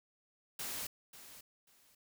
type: noise with echo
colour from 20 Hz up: white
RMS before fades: -41 dBFS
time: 0.59-0.87 s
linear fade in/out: 5 ms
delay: 540 ms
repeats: 2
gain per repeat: -13 dB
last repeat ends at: 1.95 s
effects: none